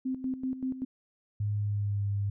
sine tone with tremolo, 260 Hz, C4, 11 cents flat, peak -28 dBFS, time 0.05-0.85 s, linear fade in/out 10 ms, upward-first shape square, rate 5.2 Hz, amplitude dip 70%
sine tone with pitch glide, 103.8 to 100.79 Hz, G#2 to G2, 0 to +49 cents, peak -27 dBFS, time 1.4-2.3 s, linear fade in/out 5 ms, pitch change -51 cents, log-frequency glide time 1.56-2.08 s
effects none

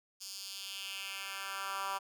10% pulse tone with high-pass filter sweep, 195.3 Hz, G3, 6 cents flat, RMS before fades -41 dBFS, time 0.2-1.99 s, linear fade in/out 20 ms, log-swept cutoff 5400 to 1000 Hz, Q 2.1, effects none

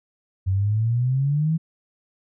sine exponential sweep, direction up, 92.5 to 164.81 Hz, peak -18 dBFS, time 0.46-1.58 s, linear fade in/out 20 ms, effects none

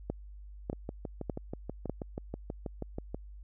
two click trains, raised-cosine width 2 ms, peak -23 / -19 dBFS, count 16 / 4, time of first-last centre 0.73-3.145 / 0.1-1.896 s, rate 6.21 / 1.67 Hz, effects added 50 Hz sine -45 dBFS peak until 3.43 s

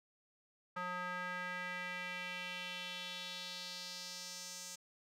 square tone with band-pass filter sweep, 180 Hz, F#3, 47 cents flat, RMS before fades -44 dBFS, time 0.76-4.76 s, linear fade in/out 10 ms, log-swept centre 1300 to 6800 Hz, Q 2.5, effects none

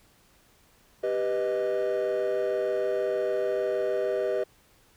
triangle chord, G augmented, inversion none, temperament equal, 392 / 493.9 / 622.3 Hz, G4 / B4 / D#5, 0 / 0 / 0 cents, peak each -26 dBFS, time 1.03-4.44 s, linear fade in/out 10 ms, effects tanh soft clip ceiling -19 dBFS + pink hiss -61 dBFS RMS until 4.96 s

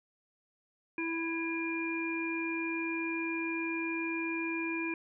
harmonic tone with a mistuned harmonic, 329.6 Hz, E4, in tune, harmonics 1 / 3 / 5 / 7, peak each -34 / -43 / -44 / -36 dBFS, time 0.98-4.94 s, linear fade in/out 2 ms, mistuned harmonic 7, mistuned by +70 cents, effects none

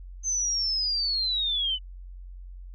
sine linear sweep, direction down, 6272 to 2960 Hz, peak -24 dBFS, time 0.23-1.79 s, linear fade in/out 50 ms, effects added 45 Hz sine -39 dBFS peak until 2.74 s

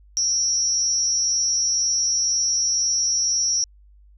sine tone with amplitude modulation, 5650 Hz, F8, 19 cents sharp, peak -14 dBFS, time 0.17-3.64 s, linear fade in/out 0 ms, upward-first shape sine, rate 242 Hz, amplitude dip 100%, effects added 50 Hz sine -48 dBFS peak until 4.17 s

